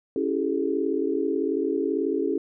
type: chord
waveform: sine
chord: A dominant seventh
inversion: first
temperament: equal with one note detuned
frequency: 277.2 / 329.6 / 392 / 430.2 Hz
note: C#4 / E4 / G4 / A4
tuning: 0 / 0 / 0 / -39 cents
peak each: -28 dBFS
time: 0.16-2.38 s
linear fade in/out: 2 ms
effects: none